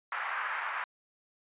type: band-pass noise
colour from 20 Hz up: pink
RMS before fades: -35 dBFS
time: 0.12-0.84 s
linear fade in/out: 2 ms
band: 1000 to 2000 Hz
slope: 24 dB/octave
effects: resampled to 8000 Hz